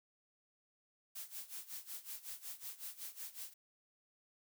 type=noise with tremolo; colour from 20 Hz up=blue; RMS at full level=-45 dBFS; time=1.15-3.54 s; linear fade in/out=10 ms; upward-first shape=sine; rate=5.4 Hz; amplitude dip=85%; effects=none